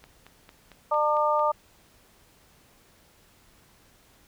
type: click train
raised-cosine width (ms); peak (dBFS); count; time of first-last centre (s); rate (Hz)
0.3; -31; 7; 0.04-1.394; 4.43
type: harmonic tone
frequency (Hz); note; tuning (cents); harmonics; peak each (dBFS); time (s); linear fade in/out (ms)
300; D4; +37; 2 / 3 / 4; -25 / -25 / -25; 0.91-1.52; 10
effects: pink hiss -59 dBFS RMS until 4.27 s